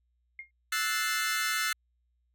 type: tone with exponential decay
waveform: sine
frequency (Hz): 2129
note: C7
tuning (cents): +30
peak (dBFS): -35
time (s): 0.39-0.51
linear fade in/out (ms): 2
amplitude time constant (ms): 25
type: chord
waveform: sawtooth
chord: F# half-diminished seventh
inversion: third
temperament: equal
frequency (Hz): 1318.5 / 1480 / 1760 / 2093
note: E6 / F#6 / A6 / C7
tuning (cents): 0 / 0 / 0 / 0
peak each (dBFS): -30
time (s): 0.72-1.73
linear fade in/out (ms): 5
effects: added 60 Hz sine -70 dBFS peak until 2.34 s